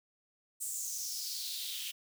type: noise with high-pass filter sweep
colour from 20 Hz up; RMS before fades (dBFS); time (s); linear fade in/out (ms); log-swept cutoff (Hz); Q
white; -39; 0.6-1.92; 20; 8200 to 2900; 4
effects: none